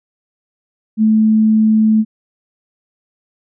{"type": "tone", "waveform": "sine", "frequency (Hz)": 217.9, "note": "A3", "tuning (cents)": -17, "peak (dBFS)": -8, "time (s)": [0.97, 2.05], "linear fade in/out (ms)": 50, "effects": []}